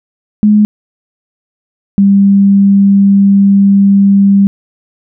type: tone pair in turn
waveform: sine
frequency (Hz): 210 / 198.21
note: G#3 / G3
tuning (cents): +19 / +19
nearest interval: minor second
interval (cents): 100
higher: first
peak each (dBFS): -3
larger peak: neither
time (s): 0.43-0.65 / 1.98-4.47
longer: second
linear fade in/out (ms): 0
effects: none